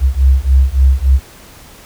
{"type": "beating tone pair", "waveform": "sine", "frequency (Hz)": [64.8, 68.3], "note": ["C2", "C#2"], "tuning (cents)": [-16, -25], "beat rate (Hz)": 3.5, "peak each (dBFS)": -10, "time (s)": [0, 1.2], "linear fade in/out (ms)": 50, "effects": ["pink hiss -39 dBFS RMS until 1.85 s"]}